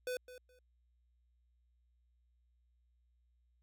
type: tone with echo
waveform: square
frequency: 501 Hz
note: B4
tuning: 25 cents sharp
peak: -37 dBFS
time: 0.07-0.17 s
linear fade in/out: 2 ms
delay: 210 ms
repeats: 2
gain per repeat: -14 dB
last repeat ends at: 0.59 s
effects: added 60 Hz sine -70 dBFS peak until 3.62 s